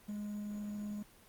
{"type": "tone with quantisation", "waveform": "triangle", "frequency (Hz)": 207.7, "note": "G#3", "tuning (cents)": 0, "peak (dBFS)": -36, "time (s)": [0.08, 1.03], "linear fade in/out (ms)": 10, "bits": 10, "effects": ["pink hiss -61 dBFS RMS until 1.28 s", "Opus 24 kbps"]}